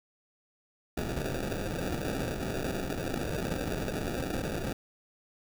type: noise with sample-and-hold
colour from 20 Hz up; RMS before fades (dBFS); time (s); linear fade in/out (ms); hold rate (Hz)
white; -33; 0.97-4.73; 5; 1050
effects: none

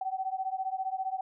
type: beating tone pair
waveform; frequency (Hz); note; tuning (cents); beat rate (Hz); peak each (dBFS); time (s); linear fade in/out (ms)
sine; 755 / 770; F#5 / G5; +35 / -31; 15; -33 / -34; 0.01-1.21; 5
effects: none

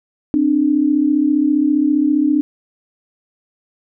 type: tone pair together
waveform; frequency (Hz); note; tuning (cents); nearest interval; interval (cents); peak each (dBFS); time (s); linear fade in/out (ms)
sine; 264 / 299; C4 / D4; +16 / +31; major second; 215; -17 / -13; 0.34-2.41; 0
effects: none

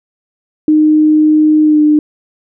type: tone with pitch glide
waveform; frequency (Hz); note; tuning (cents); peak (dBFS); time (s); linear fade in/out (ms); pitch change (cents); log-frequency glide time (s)
sine; 307.1 to 301.3; D#4 to D4; -23 to +44; -5; 0.68-1.99; 2; -33; 1.63-1.81
effects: none

